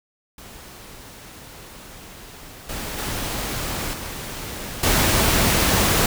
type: noise with level steps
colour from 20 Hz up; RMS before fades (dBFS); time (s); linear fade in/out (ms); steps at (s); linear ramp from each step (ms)
pink; -41 / -30 / -27 / -32 / -18; 0.38-6.06; 2; 2.69 / 2.98 / 3.93 / 4.83; 5
effects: none